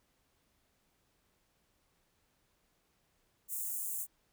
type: high-pass noise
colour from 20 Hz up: white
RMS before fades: -38 dBFS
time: 3.48-4.07 s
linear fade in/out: 50 ms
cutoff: 7100 Hz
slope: 48 dB/octave
effects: pink hiss -75 dBFS RMS until 4.32 s